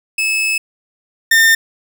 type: tone pair in turn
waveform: 40% pulse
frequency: 2600 / 1809 Hz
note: E7 / A6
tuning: -24 / +48 cents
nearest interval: tritone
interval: 628 cents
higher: first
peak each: -13 / -7 dBFS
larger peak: second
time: 0.18-0.58 / 1.31-1.55 s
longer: first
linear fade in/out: 5 ms
effects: none